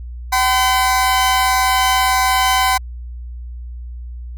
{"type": "tone pair together", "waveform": "sawtooth", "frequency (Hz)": [763.9, 1018], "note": ["G5", "C6"], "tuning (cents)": [-45, -48], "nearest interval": "perfect fourth", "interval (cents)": 497, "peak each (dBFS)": -12, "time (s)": [0.32, 2.78], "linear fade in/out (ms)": 10, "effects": ["added 60 Hz sine -27 dBFS peak until 4.37 s"]}